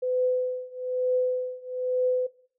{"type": "tone with tremolo", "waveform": "sine", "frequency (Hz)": 505, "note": "B4", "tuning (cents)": 39, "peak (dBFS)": -20, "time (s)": [0.02, 2.27], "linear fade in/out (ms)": 10, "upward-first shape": "triangle", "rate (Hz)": 1.1, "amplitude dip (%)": 95, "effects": ["noise-tail reverb RT60 0.5 s tail -18 dB re dry"]}